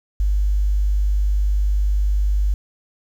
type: tone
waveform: sine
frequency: 50 Hz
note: G1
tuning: 35 cents sharp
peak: -15 dBFS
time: 0.2-2.54 s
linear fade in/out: 0 ms
effects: 8-bit